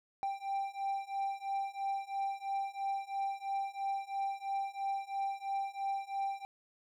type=beating tone pair; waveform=triangle; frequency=785 / 788 Hz; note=G5 / G5; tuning=+2 / +9 cents; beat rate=3 Hz; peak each=-36 / -35 dBFS; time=0.23-6.45 s; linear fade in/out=0 ms; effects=none

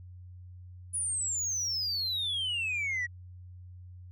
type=exponential sweep; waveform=sine; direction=down; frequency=9970 to 1895 Hz; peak=-27 dBFS; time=0.93-3.07 s; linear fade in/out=20 ms; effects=tanh soft clip ceiling -28 dBFS + added 90 Hz sine -45 dBFS peak until 4.11 s

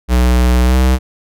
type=tone with pitch glide; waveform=square; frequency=61.7 to 64.28 Hz; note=B1 to C2; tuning=-1 to -30 cents; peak=-9 dBFS; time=0.08-0.99 s; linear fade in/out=50 ms; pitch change=+71 cents; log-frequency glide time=0.63-0.76 s; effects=none

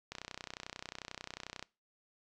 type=click train; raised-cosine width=0.2 ms; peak=-24 dBFS; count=48; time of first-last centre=0.12-1.626 s; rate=31.2 Hz; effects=noise-tail reverb RT60 0.3 s tail -23 dB re dry + resampled to 24000 Hz

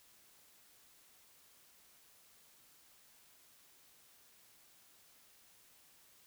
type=silence; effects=white hiss -65 dBFS RMS until 6.26 s

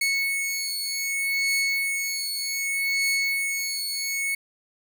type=beating tone pair; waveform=sawtooth; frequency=2205 / 2205.65 Hz; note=C#7 / C#7; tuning=-10 / -9 cents; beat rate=0.65 Hz; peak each=-24 / -23 dBFS; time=0.01-4.35 s; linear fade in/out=5 ms; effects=none

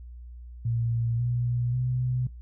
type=tone with pitch steps; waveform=sine; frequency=116.54 / 121.14 / 125.92 Hz; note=A#2 / B2 / B2; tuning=0 / -33 / +34 cents; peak=-24 dBFS; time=0.65-2.27 s; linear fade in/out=5 ms; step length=540 ms; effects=noise-tail reverb RT60 0.2 s tail -21 dB re dry + added 60 Hz sine -40 dBFS peak until 2.41 s

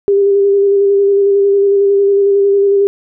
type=tone with vibrato; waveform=sine; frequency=398.8 Hz; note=G4; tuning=30 cents sharp; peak=-7 dBFS; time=0.08-2.87 s; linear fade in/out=0 ms; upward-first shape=square; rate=11 Hz; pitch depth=16 cents each way; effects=none

